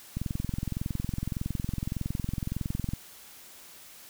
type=click train; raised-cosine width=5 ms; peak=-18 dBFS; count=61; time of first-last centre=0.17-2.935 s; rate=21.7 Hz; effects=white hiss -50 dBFS RMS until 4.09 s